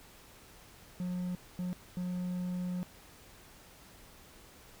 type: tone bursts at uneven times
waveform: triangle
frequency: 180 Hz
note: F#3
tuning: 47 cents flat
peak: -31 dBFS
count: 3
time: 1-1.35 / 1.59-1.73 / 1.97-2.83 s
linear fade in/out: 0 ms
effects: pink hiss -56 dBFS RMS until 4.8 s